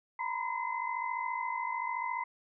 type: tone cluster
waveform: sine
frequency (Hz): 929 / 983 / 1024 / 2050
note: A#5 / B5 / C6 / C7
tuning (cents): -6 / -8 / -38 / -36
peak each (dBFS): -37 / -37 / -39 / -39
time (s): 0.19-2.24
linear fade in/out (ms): 5
effects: none